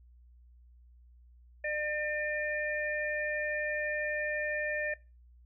harmonic tone, 601 Hz, D5, 40 cents sharp, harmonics 1 / 3 / 4, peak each -35 / -34 / -40 dBFS, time 1.64-4.94 s, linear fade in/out 5 ms, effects noise-tail reverb RT60 0.3 s tail -21 dB re dry + added 60 Hz sine -55 dBFS peak until 5.45 s

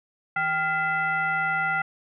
sine tone with frequency modulation, 1400 Hz, F6, 4 cents sharp, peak -22 dBFS, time 0.36-1.82 s, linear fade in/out 5 ms, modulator 619 Hz, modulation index 1.1, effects none

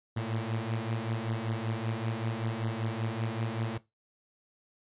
sawtooth beating tone pair, 110 / 115.2 Hz, A2 / A#2, 0 / -20 cents, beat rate 5.2 Hz, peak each -30 / -30 dBFS, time 0.16-3.78 s, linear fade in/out 10 ms, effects noise-tail reverb RT60 0.2 s tail -18 dB re dry + resampled to 8000 Hz

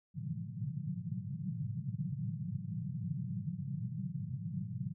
white band-pass noise, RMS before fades -39 dBFS, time 0.14-4.94 s, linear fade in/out 50 ms, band 100 to 190 Hz, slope 96 dB/octave, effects none

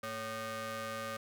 sawtooth ring-modulated tone, 329.6 Hz, E4, in tune, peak -31 dBFS, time 0.03-1.17 s, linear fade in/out 5 ms, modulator 885 Hz, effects none

